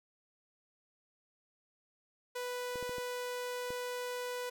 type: tone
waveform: sawtooth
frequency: 493.9 Hz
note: B4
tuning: in tune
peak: -33 dBFS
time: 2.35-4.5 s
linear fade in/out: 10 ms
type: clicks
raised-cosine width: 2 ms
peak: -32 dBFS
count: 5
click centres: 2.757 / 2.827 / 2.894 / 2.983 / 3.705 s
effects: none